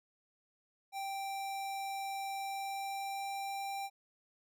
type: tone with pitch glide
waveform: square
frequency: 784 to 789 Hz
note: G5 to G5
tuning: 0 to +11 cents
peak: -38 dBFS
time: 0.92-3.9 s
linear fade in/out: 50 ms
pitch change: +11 cents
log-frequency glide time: 2.38-3.66 s
effects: none